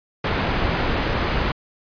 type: low-pass noise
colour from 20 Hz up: pink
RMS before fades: -22 dBFS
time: 0.24-1.52 s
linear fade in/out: 5 ms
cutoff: 2800 Hz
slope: 12 dB/octave
effects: resampled to 11025 Hz